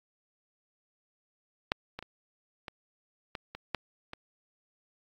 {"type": "clicks", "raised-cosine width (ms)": 0.3, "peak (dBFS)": [-10, -22, -28, -23, -20, -24, -13, -24], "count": 8, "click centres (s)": [1.719, 1.99, 2.026, 2.682, 3.352, 3.55, 3.747, 4.134], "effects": ["AAC 64 kbps"]}